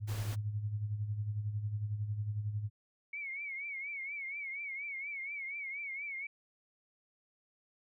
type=tone with tremolo; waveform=sine; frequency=105 Hz; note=G#2; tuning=19 cents sharp; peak=-31 dBFS; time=0-2.7 s; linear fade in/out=50 ms; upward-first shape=sine; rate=11 Hz; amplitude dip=60%
type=noise; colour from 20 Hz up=pink; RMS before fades=-46 dBFS; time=0.07-0.36 s; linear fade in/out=20 ms
type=tone with vibrato; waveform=sine; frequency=2227 Hz; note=C#7; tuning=7 cents sharp; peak=-38 dBFS; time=3.13-6.27 s; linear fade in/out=5 ms; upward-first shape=triangle; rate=4.2 Hz; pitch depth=110 cents each way
effects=none